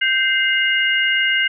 sine tone cluster, 1561 / 2086 / 2854 Hz, G6 / C7 / F7, -8 / -6 / +37 cents, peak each -19 dBFS, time 0.01-1.48 s, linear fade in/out 10 ms, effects none

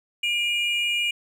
triangle tone pair together, 2399 / 2873 Hz, D7 / F7, +36 / +48 cents, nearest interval minor third, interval 312 cents, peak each -23 dBFS, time 0.23-1.11 s, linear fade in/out 5 ms, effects none

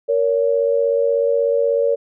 sine tone pair together, 466.2 / 562.6 Hz, A#4 / C#5, 0 / +26 cents, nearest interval minor third, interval 326 cents, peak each -17 dBFS, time 0.08-1.96 s, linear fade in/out 20 ms, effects none

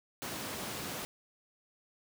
pink high-pass noise, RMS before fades -40 dBFS, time 0.22-1.05 s, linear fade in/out 0 ms, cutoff 140 Hz, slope 12 dB/octave, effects none

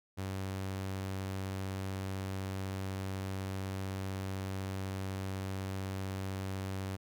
sawtooth tone, 95.9 Hz, G2, 37 cents flat, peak -32 dBFS, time 0.17-6.97 s, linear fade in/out 20 ms, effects none

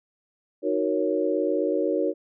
sine chord, D# minor seventh, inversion none, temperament equal, 311.1 / 370 / 466.2 / 554.4 Hz, D#4 / F#4 / A#4 / C#5, 0 / 0 / 0 / 0 cents, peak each -27 dBFS, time 0.62-2.14 s, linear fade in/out 50 ms, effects none

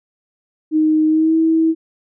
sine tone with pitch glide, 311.1 to 323.2 Hz, D#4 to E4, 0 to -34 cents, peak -11 dBFS, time 0.71-1.75 s, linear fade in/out 50 ms, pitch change +66 cents, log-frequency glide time 1.07-1.36 s, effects none

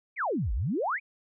sine exponential two-way sweep, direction down then up, 2489 to 45.6 to 2489 Hz, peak -26 dBFS, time 0.16-1 s, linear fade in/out 50 ms, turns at 0.53 s, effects none

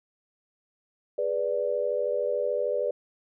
sine chord, G# diminished, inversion none, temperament equal, 415.3 / 493.9 / 587.3 Hz, G#4 / B4 / D5, 0 / 0 / 0 cents, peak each -32 / -28 / -28 dBFS, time 1.18-2.91 s, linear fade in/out 5 ms, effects none

